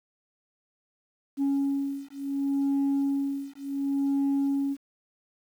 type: beating tone pair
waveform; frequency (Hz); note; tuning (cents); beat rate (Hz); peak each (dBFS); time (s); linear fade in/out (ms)
sine; 277.2 / 277.89; C#4 / C#4; 0 / +4; 0.69; -26; 1.37-4.77; 50
effects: tanh soft clip ceiling -21 dBFS + 9-bit